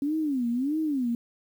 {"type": "tone with vibrato", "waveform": "sine", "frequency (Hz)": 272.7, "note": "C#4", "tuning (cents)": -28, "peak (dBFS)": -24, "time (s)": [0.02, 1.15], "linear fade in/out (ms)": 2, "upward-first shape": "sine", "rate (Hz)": 1.6, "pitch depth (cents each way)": 260, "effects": ["9-bit"]}